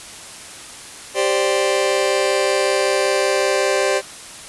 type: chord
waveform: sawtooth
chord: G suspended fourth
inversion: none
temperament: just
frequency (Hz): 392 / 522.7 / 588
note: G4 / C5 / D5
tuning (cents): 0 / -2 / +2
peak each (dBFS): -16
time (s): 1.14-4.02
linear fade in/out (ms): 50
effects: white hiss -36 dBFS RMS until 4.48 s + resampled to 24000 Hz